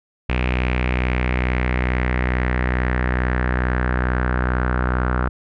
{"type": "tone with low-pass filter sweep", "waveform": "sawtooth", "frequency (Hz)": 62.3, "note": "B1", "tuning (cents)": 16, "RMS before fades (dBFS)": -20, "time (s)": [0.29, 5.29], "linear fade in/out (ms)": 5, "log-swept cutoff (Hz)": [2500, 1400], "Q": 4.3, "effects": []}